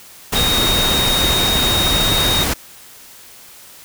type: tone in noise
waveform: sine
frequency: 3729 Hz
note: A#7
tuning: in tune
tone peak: -16 dBFS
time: 0.35-2.44 s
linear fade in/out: 10 ms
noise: pink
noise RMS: -18 dBFS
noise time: 0.32-2.54 s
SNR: -1 dB
effects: white hiss -41 dBFS RMS until 3.84 s